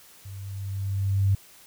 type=tone with level ramp; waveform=sine; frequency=98 Hz; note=G2; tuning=in tune; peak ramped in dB=-37 to -17 dBFS; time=0.25-1.35 s; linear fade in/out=5 ms; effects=white hiss -52 dBFS RMS until 1.66 s